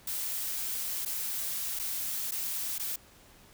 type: noise with dropouts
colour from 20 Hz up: blue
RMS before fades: -34 dBFS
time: 0.07-2.96 s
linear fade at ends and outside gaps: 5 ms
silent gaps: 1.051-1.058 / 1.791-1.795 / 2.311-2.318 / 2.783-2.795 s
effects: pink hiss -57 dBFS RMS until 3.53 s